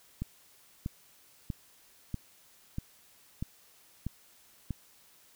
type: click train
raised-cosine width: 5 ms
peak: -21 dBFS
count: 8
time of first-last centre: 0.22-4.707 s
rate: 1.56 Hz
effects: white hiss -61 dBFS RMS until 5.35 s